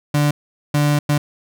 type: tone bursts at uneven times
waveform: 35% pulse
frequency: 146.83 Hz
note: D3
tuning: in tune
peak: -12 dBFS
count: 3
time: 0.14-0.31 / 0.74-0.99 / 1.09-1.18 s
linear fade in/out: 5 ms
effects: none